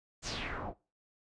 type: noise with low-pass filter sweep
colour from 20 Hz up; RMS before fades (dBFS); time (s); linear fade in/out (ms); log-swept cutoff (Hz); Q
pink; -39; 0.22-0.74; 50; 7500 to 580; 3.2
effects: noise-tail reverb RT60 0.3 s tail -20 dB re dry + resampled to 22050 Hz